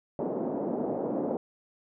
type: band-pass noise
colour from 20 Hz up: pink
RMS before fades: -31 dBFS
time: 0.19-1.37 s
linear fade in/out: 2 ms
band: 210 to 680 Hz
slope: 24 dB/octave
effects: none